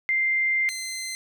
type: tone pair in turn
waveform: sine / 15% pulse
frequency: 2093 / 2067 Hz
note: C7 / C7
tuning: 0 / -22 cents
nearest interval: unison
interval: 22 cents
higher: first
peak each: -20 / -24 dBFS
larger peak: first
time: 0.09-0.69 / 0.69-1.15 s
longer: first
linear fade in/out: 0 ms
effects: none